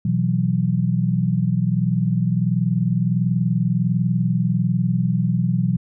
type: chord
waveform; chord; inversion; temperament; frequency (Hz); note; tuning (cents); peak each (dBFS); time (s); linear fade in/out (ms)
sine; B suspended fourth; none; equal; 123.47 / 164.81 / 185; B2 / E3 / F#3; 0 / 0 / 0; -21; 0.05-5.77; 5
effects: none